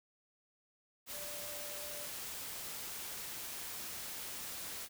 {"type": "tone in noise", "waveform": "sine", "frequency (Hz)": 588, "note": "D5", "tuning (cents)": 2, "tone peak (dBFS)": -50, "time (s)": [1.11, 2.09], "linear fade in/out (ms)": 50, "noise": "white", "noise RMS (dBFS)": -44, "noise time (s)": [1.06, 4.89], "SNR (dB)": -9, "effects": []}